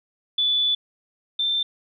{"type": "tone pair in turn", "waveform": "sine", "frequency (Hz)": [3470, 3565], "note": ["A7", "A7"], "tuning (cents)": [-25, 22], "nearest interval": "unison", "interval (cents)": 47, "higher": "second", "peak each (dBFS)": [-18, -20], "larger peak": "first", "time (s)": [[0.38, 0.75], [1.39, 1.63]], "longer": "first", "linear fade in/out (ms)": 5, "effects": []}